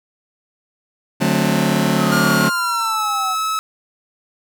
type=chord; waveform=sawtooth; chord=D dominant seventh; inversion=none; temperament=just; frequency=146.83 / 183.54 / 220.2 / 264.3 Hz; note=D3 / F#3 / A3 / C4; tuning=0 / -14 / +2 / +18 cents; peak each=-17 / -15 / -15 / -18 dBFS; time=1.2-2.5 s; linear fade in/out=20 ms
type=exponential sweep; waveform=sine; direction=down; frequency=1305 to 740 Hz; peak=-24 dBFS; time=1.97-3.36 s; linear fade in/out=50 ms
type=tone with pitch glide; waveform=45% pulse; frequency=1421 to 1295.6 Hz; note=F6 to E6; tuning=+30 to -30 cents; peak=-18 dBFS; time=2.12-3.59 s; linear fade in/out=0 ms; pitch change=-160 cents; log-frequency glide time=2.43-3.05 s
effects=none